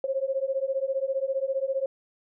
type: beating tone pair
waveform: sine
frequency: 530 / 545 Hz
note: C5 / C#5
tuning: +22 / -29 cents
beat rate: 15 Hz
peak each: -28 dBFS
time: 0.04-1.86 s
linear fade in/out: 2 ms
effects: none